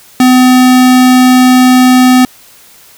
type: tone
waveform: square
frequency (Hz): 253.6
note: B3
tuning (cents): +46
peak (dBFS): -3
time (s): 0.2-2.25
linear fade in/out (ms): 2
effects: white hiss -39 dBFS RMS until 2.97 s